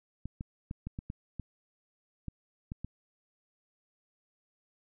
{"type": "clicks", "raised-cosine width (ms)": 5, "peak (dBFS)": -25, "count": 10, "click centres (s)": [0.256, 0.409, 0.711, 0.87, 0.989, 1.101, 1.397, 2.283, 2.719, 2.846], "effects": []}